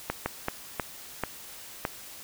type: slowing click train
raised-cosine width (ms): 0.5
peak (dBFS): -12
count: 6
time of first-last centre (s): 0.1-1.851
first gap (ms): 160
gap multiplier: 1.4
effects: white hiss -45 dBFS RMS until 2.23 s